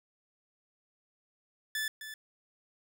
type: tone with echo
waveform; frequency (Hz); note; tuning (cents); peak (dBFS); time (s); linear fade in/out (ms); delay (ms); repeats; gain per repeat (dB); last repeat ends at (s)
sawtooth; 1743; A6; -17; -28; 1.75-1.88; 2; 260; 1; -10; 2.14
effects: none